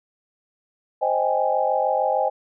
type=chord; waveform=sine; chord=Ab major seventh; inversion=first; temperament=equal; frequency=523.3 / 622.3 / 784 / 830.6 Hz; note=C5 / Eb5 / G5 / Ab5; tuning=0 / 0 / 0 / 0 cents; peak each=-24 dBFS; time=1.01-2.3 s; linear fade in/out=20 ms; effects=none